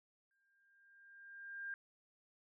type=tone with exponential growth; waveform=sine; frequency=1600 Hz; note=G6; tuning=35 cents sharp; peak=-40 dBFS; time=0.31-1.74 s; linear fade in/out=1 ms; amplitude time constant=310 ms; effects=none